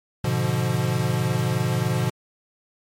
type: chord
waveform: square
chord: G# diminished seventh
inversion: none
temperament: equal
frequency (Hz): 103.83 / 123.47 / 146.83 / 174.61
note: G#2 / B2 / D3 / F3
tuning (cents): 0 / 0 / 0 / 0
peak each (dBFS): -30 / -24 / -28 / -28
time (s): 0.24-2.1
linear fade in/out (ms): 5
effects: MP3 64 kbps